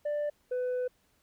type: tone pair in turn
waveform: sine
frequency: 590 / 500.3 Hz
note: D5 / B4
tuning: +8 / +22 cents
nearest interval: minor third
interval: 286 cents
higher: first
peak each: -26 dBFS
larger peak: neither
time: 0.05-0.3 / 0.51-0.88 s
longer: second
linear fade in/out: 10 ms
effects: tanh soft clip ceiling -28 dBFS + pink hiss -70 dBFS RMS until 1.22 s